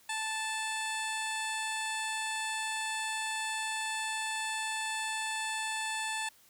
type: tone with low-pass filter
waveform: 15% pulse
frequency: 878 Hz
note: A5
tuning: 4 cents flat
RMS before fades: -35 dBFS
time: 0.09-6.29 s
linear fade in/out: 5 ms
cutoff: 8600 Hz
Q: 1.9
effects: white hiss -62 dBFS RMS until 6.49 s